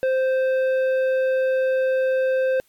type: tone with tanh clipping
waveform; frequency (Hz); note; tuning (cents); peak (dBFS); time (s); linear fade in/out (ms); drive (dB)
sine; 522; C5; -4; -19; 0.03-2.6; 0; 9
effects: white hiss -61 dBFS RMS until 2.68 s + MP3 96 kbps